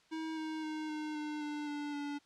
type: tone with pitch steps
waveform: square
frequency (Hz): 319.2 / 314.6 / 310.1 / 305.7 / 301.3 / 297 / 292.7 / 288.5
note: D#4 / D#4 / D#4 / D#4 / D4 / D4 / D4 / D4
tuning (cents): +44 / +19 / -6 / -30 / +44 / +20 / -6 / -31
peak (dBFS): -38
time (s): 0.11-2.19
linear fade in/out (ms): 20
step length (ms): 260
effects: white hiss -67 dBFS RMS until 2.25 s + low-pass 5000 Hz 12 dB/octave